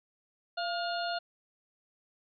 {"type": "harmonic tone with a mistuned harmonic", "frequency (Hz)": 712, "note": "F5", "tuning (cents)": 33, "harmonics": [1, 2, 4, 5, 6], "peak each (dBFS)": [-33, -37, -43, -45, -40], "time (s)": [0.57, 1.19], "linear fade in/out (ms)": 10, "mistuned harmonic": 1, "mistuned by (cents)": -59, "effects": []}